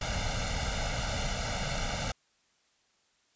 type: noise with comb filter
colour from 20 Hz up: pink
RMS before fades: -32 dBFS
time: 0.01-2.12 s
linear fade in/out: 5 ms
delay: 1.4 ms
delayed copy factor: +0.9
effects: white hiss -70 dBFS RMS until 3.35 s + resampled to 16000 Hz